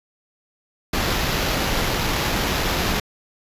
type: noise with sample-and-hold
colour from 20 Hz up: pink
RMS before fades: -22 dBFS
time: 0.93-3 s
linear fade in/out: 5 ms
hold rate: 8820 Hz
effects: resampled to 32000 Hz

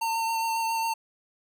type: tone with vibrato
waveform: square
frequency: 906 Hz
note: A#5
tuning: 50 cents flat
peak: -26 dBFS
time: 0.01-0.94 s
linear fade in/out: 10 ms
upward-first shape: triangle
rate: 7.3 Hz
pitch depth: 18 cents each way
effects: none

